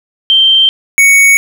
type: tone pair in turn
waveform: sine / square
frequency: 3136 / 2228 Hz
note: G7 / C#7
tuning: 0 / +8 cents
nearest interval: tritone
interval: 592 cents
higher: first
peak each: -4 dBFS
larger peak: neither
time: 0.3-0.69 / 0.98-1.37 s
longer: neither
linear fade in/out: 0 ms
effects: 7-bit